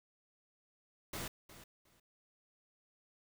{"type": "noise with echo", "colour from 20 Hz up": "pink", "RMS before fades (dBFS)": -42, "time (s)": [1.13, 1.28], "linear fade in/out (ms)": 5, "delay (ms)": 360, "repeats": 2, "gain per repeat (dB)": -14, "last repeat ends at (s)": 2, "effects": []}